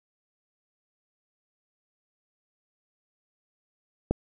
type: click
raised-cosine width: 2 ms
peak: -10 dBFS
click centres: 4.11 s
effects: none